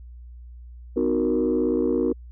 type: chord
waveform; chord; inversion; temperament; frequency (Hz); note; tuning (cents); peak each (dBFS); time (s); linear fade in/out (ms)
sine; B major seventh; none; equal with one note detuned; 253.2 / 311.1 / 370 / 466.2; B3 / D#4 / F#4 / A#4; +43 / 0 / 0 / 0; -24; 0.96-2.13; 10
effects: tanh soft clip ceiling -13 dBFS + added 60 Hz sine -39 dBFS peak until 2.31 s